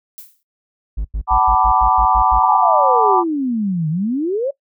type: noise with exponential decay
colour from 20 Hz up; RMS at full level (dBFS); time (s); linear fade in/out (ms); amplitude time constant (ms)
violet; -32; 0.18-0.43; 0; 54
type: tone bursts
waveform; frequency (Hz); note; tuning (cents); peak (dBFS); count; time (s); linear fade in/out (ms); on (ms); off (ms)
triangle; 51.91; G#1; 0; -16; 9; 0.97-2.393; 10; 79; 89
type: chord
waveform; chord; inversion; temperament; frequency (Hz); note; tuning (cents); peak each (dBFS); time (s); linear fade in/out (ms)
sine; B minor seventh; second; equal with one note detuned; 753.8 / 880 / 987.8 / 1174.7; F#5 / A5 / B5 / D6; +32 / 0 / 0 / 0; -17; 1.27-3.24; 50
type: exponential two-way sweep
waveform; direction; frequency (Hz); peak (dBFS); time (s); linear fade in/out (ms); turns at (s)
sine; down then up; 938 to 150.3 to 579; -16; 2.42-4.51; 10; 3.89
effects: noise-tail reverb RT60 0.1 s tail -20 dB re dry